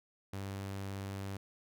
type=tone; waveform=sawtooth; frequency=98 Hz; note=G2; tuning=in tune; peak=-35 dBFS; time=0.33-1.37 s; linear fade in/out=5 ms; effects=none